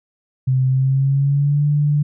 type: tone with pitch glide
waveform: sine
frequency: 130.2 to 146.99 Hz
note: C3 to D3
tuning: -8 to +2 cents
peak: -13 dBFS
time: 0.47-2.03 s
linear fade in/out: 10 ms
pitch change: +210 cents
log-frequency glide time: 0.67-1.66 s
effects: none